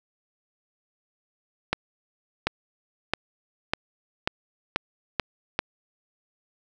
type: accelerating click train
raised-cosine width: 0.3 ms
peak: -6 dBFS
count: 8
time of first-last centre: 1.73-5.591 s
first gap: 740 ms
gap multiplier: 0.9
effects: none